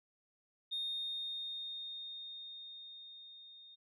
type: tone with level ramp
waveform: sine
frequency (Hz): 3680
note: A#7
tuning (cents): -23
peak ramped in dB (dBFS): -34 to -54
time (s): 0.71-3.76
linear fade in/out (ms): 20
effects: tanh soft clip ceiling -32 dBFS